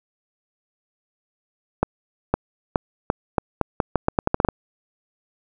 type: accelerating click train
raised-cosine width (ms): 1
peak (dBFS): -3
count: 15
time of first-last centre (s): 1.83-4.487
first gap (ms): 510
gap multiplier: 0.82
effects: none